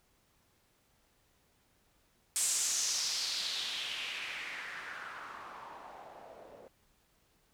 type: noise with low-pass filter sweep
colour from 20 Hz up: blue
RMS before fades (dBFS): -38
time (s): 2.36-6.68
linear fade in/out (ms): 0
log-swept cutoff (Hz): 8400 to 510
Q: 3
effects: pink hiss -71 dBFS RMS until 7.53 s